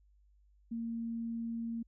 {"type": "tone", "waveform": "sine", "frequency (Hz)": 230.3, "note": "A#3", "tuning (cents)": -21, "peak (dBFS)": -35, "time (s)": [0.71, 1.83], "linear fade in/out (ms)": 10, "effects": ["added 50 Hz sine -63 dBFS peak until 1.87 s"]}